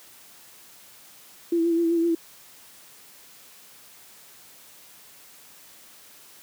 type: tone with vibrato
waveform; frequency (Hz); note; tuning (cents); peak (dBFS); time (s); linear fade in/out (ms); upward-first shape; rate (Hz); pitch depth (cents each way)
sine; 335.5; E4; +31; -19; 1.52-2.15; 5; sine; 7.8; 33
effects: white hiss -50 dBFS RMS until 6.42 s + high-pass 100 Hz 12 dB/octave